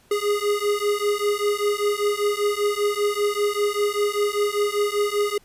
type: beating tone pair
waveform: square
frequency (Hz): 409.7 / 414.8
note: G#4 / G#4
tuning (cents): -24 / -2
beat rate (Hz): 5.1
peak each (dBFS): -24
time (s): 0.11-5.38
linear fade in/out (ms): 5
effects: pink hiss -57 dBFS RMS until 5.44 s + resampled to 32000 Hz